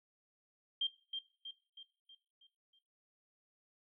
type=tone with echo; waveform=sine; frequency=3179 Hz; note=G7; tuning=24 cents sharp; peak=-31 dBFS; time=0.81-0.87 s; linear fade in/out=5 ms; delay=320 ms; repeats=6; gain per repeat=-6 dB; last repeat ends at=2.79 s; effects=noise-tail reverb RT60 0.5 s tail -18 dB re dry